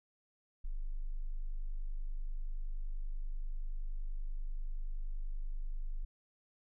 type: tone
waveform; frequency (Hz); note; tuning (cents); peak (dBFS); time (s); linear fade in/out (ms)
sine; 25.22; G#0; -50; -34; 0.64-6.05; 10
effects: none